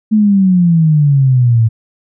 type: exponential sweep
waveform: sine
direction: down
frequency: 219.5 to 110.2 Hz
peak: -6 dBFS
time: 0.11-1.69 s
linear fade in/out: 20 ms
effects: none